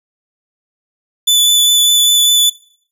sawtooth tone with vibrato, 3483 Hz, A7, 18 cents flat, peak -5 dBFS, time 1.27-2.5 s, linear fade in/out 10 ms, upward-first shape sine, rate 5 Hz, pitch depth 10 cents each way, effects noise-tail reverb RT60 0.6 s tail -23 dB re dry

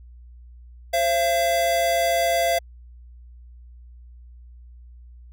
square tone pair together, 528.8 / 679 Hz, C5 / F5, +18 / -49 cents, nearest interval major third, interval 433 cents, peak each -27 / -20 dBFS, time 0.93-2.59 s, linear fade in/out 10 ms, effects added 60 Hz sine -42 dBFS peak until 5.32 s

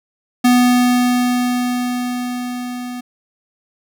square tone with level ramp, 246.9 Hz, B3, in tune, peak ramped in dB -9 to -26 dBFS, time 0.44-3.01 s, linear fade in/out 10 ms, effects none

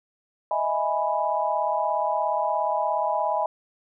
sine chord, E major seventh, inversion third, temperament equal, 622.3 / 659.3 / 830.6 / 987.8 Hz, D#5 / E5 / G#5 / B5, 0 / 0 / 0 / 0 cents, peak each -28 / -29 / -26 / -27 dBFS, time 0.51-3.46 s, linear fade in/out 2 ms, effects none

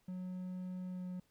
triangle tone with pitch glide, 183.1 to 181.63 Hz, F#3 to F#3, -18 to -32 cents, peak -38 dBFS, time 0.08-1.2 s, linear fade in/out 5 ms, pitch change -14 cents, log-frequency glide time 0.87-1.05 s, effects pink hiss -75 dBFS RMS until 1.3 s

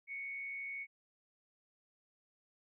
sine tone with frequency modulation, 2217 Hz, C#7, in tune, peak -40 dBFS, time 0.07-0.87 s, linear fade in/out 50 ms, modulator 140 Hz, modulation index 0.3, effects none

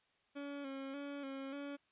30% pulse tone with vibrato, 277.2 Hz, C#4, in tune, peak -40 dBFS, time 0.35-1.77 s, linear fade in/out 20 ms, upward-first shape square, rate 1.7 Hz, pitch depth 41 cents each way, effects white hiss -75 dBFS RMS until 1.91 s + resampled to 8000 Hz

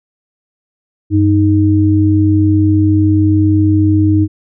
sine tone pair together, 96.75 / 311.1 Hz, G2 / D#4, -22 / 0 cents, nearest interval octave + minor sixth, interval 2022 cents, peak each -10 dBFS, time 1.1-4.28 s, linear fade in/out 50 ms, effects none

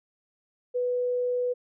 sine tone, 493.9 Hz, B4, in tune, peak -24 dBFS, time 0.74-1.54 s, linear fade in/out 20 ms, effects none

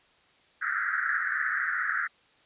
white band-pass noise, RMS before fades -29 dBFS, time 0.61-2.08 s, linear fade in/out 20 ms, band 1300 to 1900 Hz, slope 96 dB/octave, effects white hiss -62 dBFS RMS until 2.45 s + resampled to 8000 Hz

